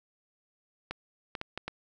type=clicks; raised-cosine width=0.3 ms; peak=-19 dBFS; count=5; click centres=0.91 / 1.352 / 1.414 / 1.576 / 1.68 s; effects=none